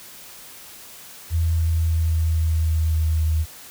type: tone with pitch steps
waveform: sine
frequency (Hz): 82.41 / 81.89 / 81.37 / 80.85 / 80.34 / 79.83 / 79.33 / 78.82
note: E2 / E2 / E2 / E2 / E2 / D#2 / D#2 / D#2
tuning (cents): 0 / -11 / -22 / -33 / -44 / +45 / +34 / +23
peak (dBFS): -17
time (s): 1.3-3.46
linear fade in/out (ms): 50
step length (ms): 270
effects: white hiss -42 dBFS RMS until 3.7 s